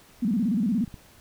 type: tone with vibrato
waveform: sine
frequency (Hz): 216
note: A3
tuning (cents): -32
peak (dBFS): -21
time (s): 0.22-0.85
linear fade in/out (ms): 10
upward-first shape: square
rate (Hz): 17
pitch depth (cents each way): 190
type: clicks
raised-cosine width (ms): 5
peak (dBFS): -34 / -30 / -27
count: 3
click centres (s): 0.838 / 0.878 / 0.942
effects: pink hiss -54 dBFS RMS until 1.2 s